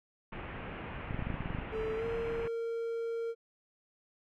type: low-pass noise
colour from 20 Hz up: pink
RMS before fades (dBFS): -42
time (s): 0.32-2.48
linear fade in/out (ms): 5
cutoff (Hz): 2800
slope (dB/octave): 48
type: clicks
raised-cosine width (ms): 5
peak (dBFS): -24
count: 12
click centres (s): 1.109 / 1.145 / 1.192 / 1.224 / 1.27 / 1.303 / 1.342 / 1.406 / 1.459 / 1.505 / 1.549 / 1.587
type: tone with pitch glide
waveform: triangle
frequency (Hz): 440 to 460.8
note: A4 to A#4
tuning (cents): 0 to -20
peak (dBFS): -31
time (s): 1.71-3.35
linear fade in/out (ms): 50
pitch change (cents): +80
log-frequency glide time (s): 1.95-2.06
effects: none